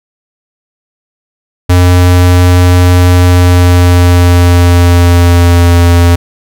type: tone with pitch glide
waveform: square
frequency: 89.4 to 86.4 Hz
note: F2 to F2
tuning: +41 to -18 cents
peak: -3 dBFS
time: 1.69-6.16 s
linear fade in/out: 10 ms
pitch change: -59 cents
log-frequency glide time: 3.18-5.78 s
effects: none